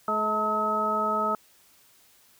harmonic tone with a mistuned harmonic, 213.8 Hz, A3, 49 cents flat, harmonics 1 / 2 / 3 / 4 / 6, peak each -34 / -34 / -31 / -32 / -25 dBFS, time 0.08-1.35 s, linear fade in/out 2 ms, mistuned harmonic 4, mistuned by +69 cents, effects white hiss -59 dBFS RMS until 2.39 s

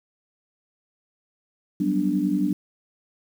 sine chord, G major seventh, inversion third, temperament equal, 185 / 196 / 246.9 / 293.7 Hz, F#3 / G3 / B3 / D4, 0 / 0 / 0 / 0 cents, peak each -27 / -26 / -28 / -23 dBFS, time 1.8-2.53 s, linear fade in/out 5 ms, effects 8-bit

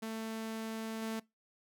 sawtooth tone with level steps, 222.4 Hz, A3, 19 cents sharp, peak -34 / -32 dBFS, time 0.02-1.2 s, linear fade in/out 10 ms, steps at 1.02 s, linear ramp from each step 2 ms, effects noise-tail reverb RT60 0.2 s tail -22 dB re dry

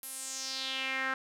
sawtooth tone with band-pass filter sweep, 264.6 Hz, C4, 20 cents sharp, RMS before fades -36 dBFS, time 0.03-1.14 s, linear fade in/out 2 ms, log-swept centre 12000 to 1500 Hz, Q 3.4, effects none

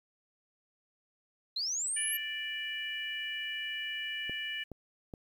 sine linear sweep, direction up, 3951 to 11830 Hz, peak -31 dBFS, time 1.56-2.17 s, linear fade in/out 5 ms
harmonic tone, 587.3 Hz, D5, in tune, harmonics 3 / 4 / 5, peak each -39 / -41 / -38 dBFS, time 1.96-4.64 s, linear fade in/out 10 ms
clicks, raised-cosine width 2 ms, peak -29 dBFS, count 3, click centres 4.296 / 4.717 / 5.138 s
effects 10-bit

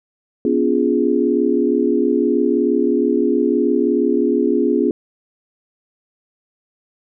sine chord, B diminished seventh, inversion none, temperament equal with one note detuned, 246.9 / 286.1 / 349.2 / 415.3 Hz, B3 / D4 / F4 / Ab4, 0 / -45 / 0 / 0 cents, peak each -19 dBFS, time 0.45-4.91 s, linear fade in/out 2 ms, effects none

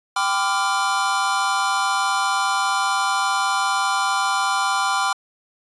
square chord, G dominant seventh, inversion none, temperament equal with one note detuned, 784 / 1009.7 / 1174.7 / 1396.9 Hz, G5 / B5 / D6 / F6, 0 / +38 / 0 / 0 cents, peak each -25 dBFS, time 0.16-5.13 s, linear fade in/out 5 ms, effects resampled to 22050 Hz

